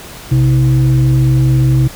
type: tone with frequency modulation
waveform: sine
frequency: 130.81 Hz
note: C3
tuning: in tune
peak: -7 dBFS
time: 0.31-1.88 s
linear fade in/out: 10 ms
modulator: 190 Hz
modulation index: 0.5
effects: pink hiss -32 dBFS RMS until 1.95 s